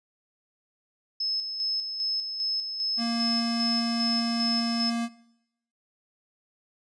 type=tone with tremolo; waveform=sine; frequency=5200 Hz; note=E8; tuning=24 cents flat; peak=-26 dBFS; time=1.2-4.9 s; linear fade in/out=5 ms; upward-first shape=square; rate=2.5 Hz; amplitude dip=50%
type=tone; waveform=square; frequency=233.1 Hz; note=A#3; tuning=in tune; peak=-27 dBFS; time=2.97-5.09 s; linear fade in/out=50 ms
effects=noise-tail reverb RT60 0.8 s tail -19 dB re dry + resampled to 22050 Hz